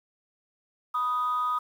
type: tone pair together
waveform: sine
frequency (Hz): 986.1 / 1244.5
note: B5 / D#6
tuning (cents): -3 / 0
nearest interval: major third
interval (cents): 403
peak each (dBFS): -31 / -24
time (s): 0.94-1.59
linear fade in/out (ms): 10
effects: tanh soft clip ceiling -20 dBFS + 9-bit